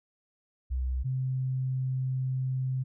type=tone pair in turn; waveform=sine; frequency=63.9 / 130.18 Hz; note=C2 / C3; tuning=-40 / -8 cents; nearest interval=octave; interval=1232 cents; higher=second; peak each=-27 dBFS; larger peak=neither; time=0.7-1.04 / 1.04-2.84 s; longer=second; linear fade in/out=20 ms; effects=none